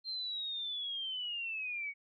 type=linear sweep; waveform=sine; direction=down; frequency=4186 to 2217 Hz; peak=-36 dBFS; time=0.04-1.94 s; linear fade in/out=50 ms; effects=none